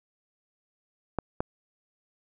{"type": "clicks", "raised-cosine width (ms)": 1, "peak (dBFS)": -13, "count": 2, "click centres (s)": [1.187, 1.405], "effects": []}